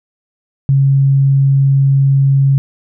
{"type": "tone", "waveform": "sine", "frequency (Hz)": 137.1, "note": "C#3", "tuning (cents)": -19, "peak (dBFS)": -7, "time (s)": [0.69, 2.58], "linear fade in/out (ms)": 0, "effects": []}